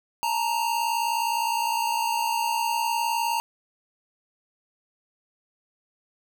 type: tone pair together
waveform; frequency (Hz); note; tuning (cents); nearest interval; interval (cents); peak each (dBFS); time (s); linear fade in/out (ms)
square; 872 / 931.6; A5 / A#5; -16 / -1; minor second; 115; -30 / -25; 0.23-3.4; 0
effects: none